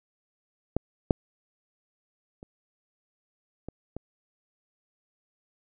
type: clicks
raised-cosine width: 2 ms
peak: -11 / -6 / -30 / -23 / -22 dBFS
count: 5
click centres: 0.766 / 1.108 / 2.429 / 3.686 / 3.966 s
effects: none